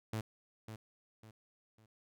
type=tone with echo; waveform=sawtooth; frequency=110 Hz; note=A2; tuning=in tune; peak=-32 dBFS; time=0.13-0.21 s; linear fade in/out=5 ms; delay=550 ms; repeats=3; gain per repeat=-9 dB; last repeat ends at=1.86 s; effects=none